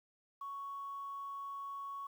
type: tone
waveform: sine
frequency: 1112 Hz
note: C#6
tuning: 5 cents sharp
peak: -40 dBFS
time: 0.41-2.07 s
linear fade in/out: 5 ms
effects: tanh soft clip ceiling -37 dBFS + 11-bit